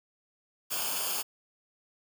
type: noise with comb filter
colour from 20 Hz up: white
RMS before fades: -32 dBFS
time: 0.7-1.23 s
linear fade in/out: 20 ms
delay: 0.51 ms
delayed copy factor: -0.75
effects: none